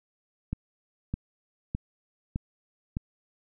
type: click train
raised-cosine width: 5 ms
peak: -17 dBFS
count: 5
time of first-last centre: 0.53-2.969 s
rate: 1.64 Hz
effects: none